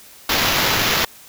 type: noise with sample-and-hold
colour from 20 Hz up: blue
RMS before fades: -18 dBFS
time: 0.29-1.05 s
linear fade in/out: 5 ms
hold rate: 8820 Hz
effects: white hiss -44 dBFS RMS until 1.28 s